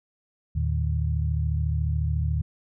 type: tone cluster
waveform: sine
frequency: 77.2 / 111.2 / 151.5 Hz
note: D#2 / A2 / D#3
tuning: -13 / +19 / -46 cents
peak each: -24 / -29 / -29 dBFS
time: 0.55-2.42 s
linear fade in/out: 10 ms
effects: none